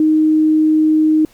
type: tone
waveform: sine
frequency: 311.1 Hz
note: D#4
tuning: in tune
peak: -9 dBFS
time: 0-1.25 s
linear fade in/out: 2 ms
effects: pink hiss -50 dBFS RMS until 1.33 s